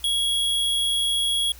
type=tone; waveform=square; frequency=3322 Hz; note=G#7; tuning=in tune; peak=-21 dBFS; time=0.04-1.52 s; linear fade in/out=2 ms; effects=added 60 Hz sine -44 dBFS peak until 1.59 s + white hiss -48 dBFS RMS until 1.59 s